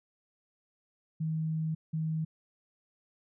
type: tone bursts at uneven times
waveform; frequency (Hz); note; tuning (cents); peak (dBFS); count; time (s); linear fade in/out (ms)
sine; 158.7; D#3; +35; -29; 2; 1.2-1.75 / 1.93-2.25; 10
effects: none